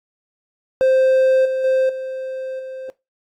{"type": "tone with level steps", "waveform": "triangle", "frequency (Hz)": 523.3, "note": "C5", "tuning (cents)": 0, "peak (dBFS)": [-10, -17, -12, -23, -27], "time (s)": [0.81, 2.9], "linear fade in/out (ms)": 0, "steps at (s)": [1.45, 1.64, 1.89, 2.59], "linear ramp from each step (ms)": 5, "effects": ["noise-tail reverb RT60 0.2 s tail -17 dB re dry", "AAC 64 kbps"]}